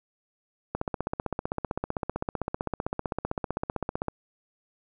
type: click train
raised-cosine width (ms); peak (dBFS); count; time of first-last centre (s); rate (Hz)
1; -14; 53; 0.75-4.083; 15.6
effects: none